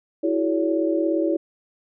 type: tone cluster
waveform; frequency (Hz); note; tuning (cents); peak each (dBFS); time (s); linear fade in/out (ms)
sine; 327.2 / 364.4 / 415.8 / 567; E4 / F#4 / G#4 / C#5; -13 / -26 / +2 / +39; -21 / -27 / -29 / -25; 0.23-1.37; 10
effects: none